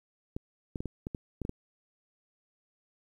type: clicks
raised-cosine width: 3 ms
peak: -22 dBFS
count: 9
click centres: 0.365 / 0.758 / 0.805 / 0.857 / 1.069 / 1.148 / 1.417 / 1.451 / 1.494 s
effects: 10-bit